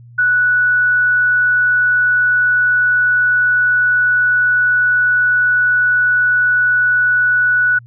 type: tone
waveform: sine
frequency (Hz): 1476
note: F#6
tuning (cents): -5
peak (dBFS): -10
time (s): 0.18-7.79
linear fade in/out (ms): 10
effects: added 119 Hz sine -37 dBFS peak until 7.86 s